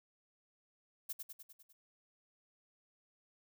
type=noise with echo; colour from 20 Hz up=violet; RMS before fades=-40 dBFS; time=1.09-1.13 s; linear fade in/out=10 ms; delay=100 ms; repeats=6; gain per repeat=-4 dB; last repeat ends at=1.73 s; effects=none